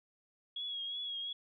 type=tone with vibrato; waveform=sine; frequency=3322 Hz; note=G#7; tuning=in tune; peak=-37 dBFS; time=0.56-1.33 s; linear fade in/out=5 ms; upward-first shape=triangle; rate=2.8 Hz; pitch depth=48 cents each way; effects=none